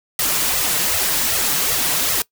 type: noise with flanger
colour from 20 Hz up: white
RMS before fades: -19 dBFS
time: 0.19-2.22 s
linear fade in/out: 2 ms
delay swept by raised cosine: 1.5 to 6.8 ms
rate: 2.6 Hz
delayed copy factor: +0.8
effects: noise-tail reverb RT60 0.1 s tail -21 dB re dry